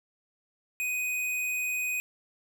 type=tone; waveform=square; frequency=2496 Hz; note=D#7; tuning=5 cents sharp; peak=-29 dBFS; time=0.8-2 s; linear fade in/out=0 ms; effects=none